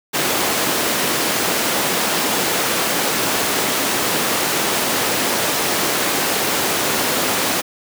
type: high-pass noise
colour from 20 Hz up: pink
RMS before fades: -19 dBFS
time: 0.13-7.62 s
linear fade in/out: 20 ms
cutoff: 260 Hz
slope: 12 dB/octave
effects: none

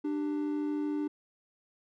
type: tone pair together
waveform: triangle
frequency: 296.8 / 389.9 Hz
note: D4 / G4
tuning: +18 / -9 cents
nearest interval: perfect fourth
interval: 473 cents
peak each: -28 / -37 dBFS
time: 0.04-1.08 s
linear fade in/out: 10 ms
effects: none

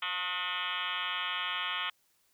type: tone with frequency modulation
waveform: sine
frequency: 2189 Hz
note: C#7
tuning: 22 cents flat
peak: -31 dBFS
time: 0.02-1.9 s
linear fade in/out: 5 ms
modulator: 185 Hz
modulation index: 6.4
effects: white hiss -71 dBFS RMS until 2.33 s

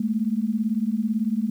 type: beating tone pair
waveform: sine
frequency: 210 / 228 Hz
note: G#3 / A#3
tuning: +19 / -38 cents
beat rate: 18 Hz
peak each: -24 dBFS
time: 0-1.5 s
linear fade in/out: 5 ms
effects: 9-bit

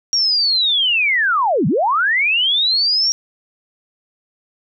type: linear two-way sweep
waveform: sine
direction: down then up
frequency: 5660 to 128.6 to 5660 Hz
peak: -13 dBFS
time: 0.13-3.12 s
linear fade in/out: 0 ms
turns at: 1.67 s
effects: none

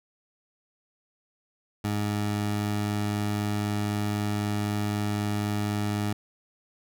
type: tone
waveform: 20% pulse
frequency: 103.9 Hz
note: G#2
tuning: 1 cent sharp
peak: -21 dBFS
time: 1.84-6.13 s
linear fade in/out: 5 ms
effects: none

